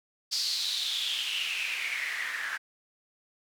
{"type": "noise with band-pass filter sweep", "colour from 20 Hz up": "white", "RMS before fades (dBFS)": -32, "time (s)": [0.31, 2.58], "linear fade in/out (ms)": 20, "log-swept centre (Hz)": [4800, 1600], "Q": 6.1, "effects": []}